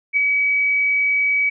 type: tone with ADSR envelope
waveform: sine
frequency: 2275 Hz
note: C#7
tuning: 44 cents sharp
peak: -12 dBFS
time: 0.13-1.5 s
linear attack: 39 ms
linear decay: 7 ms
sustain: -3 dB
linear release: 13 ms
effects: none